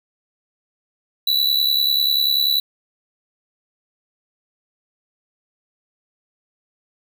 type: tone with amplitude modulation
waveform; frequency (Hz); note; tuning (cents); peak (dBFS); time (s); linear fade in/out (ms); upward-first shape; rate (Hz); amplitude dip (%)
square; 3951; B7; 0; -13; 1.27-2.6; 5; sine; 70.2; 70
effects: none